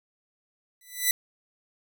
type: tone with exponential growth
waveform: 5% pulse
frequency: 1988 Hz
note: B6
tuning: 11 cents sharp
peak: -7 dBFS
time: 0.81-1.11 s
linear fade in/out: 2 ms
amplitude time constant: 64 ms
effects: none